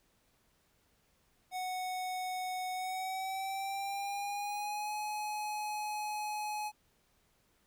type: tone with pitch glide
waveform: square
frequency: 739 to 844 Hz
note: F#5 to G#5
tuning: -2 to +28 cents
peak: -36 dBFS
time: 1.51-6.72 s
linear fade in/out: 50 ms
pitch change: +230 cents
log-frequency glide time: 2.73-4.93 s
effects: pink hiss -72 dBFS RMS until 7.66 s